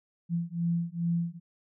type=beating tone pair; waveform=sine; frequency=168.8 / 171.2 Hz; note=E3 / F3; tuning=+41 / -34 cents; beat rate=2.4 Hz; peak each=-30 dBFS; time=0.29-1.4 s; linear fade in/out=50 ms; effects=none

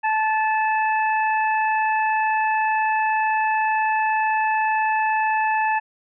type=harmonic tone; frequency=871 Hz; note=A5; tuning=18 cents flat; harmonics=1 / 2 / 3; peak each=-19 / -25 / -29 dBFS; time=0.03-5.8 s; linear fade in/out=20 ms; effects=none

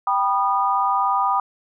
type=chord; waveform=sine; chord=G augmented; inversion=none; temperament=just; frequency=784 / 980 / 1225 Hz; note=G5 / B5 / D#6; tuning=0 / -14 / -27 cents; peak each=-22 / -21 / -21 dBFS; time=0.07-1.4 s; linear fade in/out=2 ms; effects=none

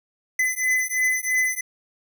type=beating tone pair; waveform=square; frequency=2018 / 2021 Hz; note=B6 / B6; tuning=+37 / +39 cents; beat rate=3 Hz; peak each=-24 dBFS; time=0.39-1.61 s; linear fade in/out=5 ms; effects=none

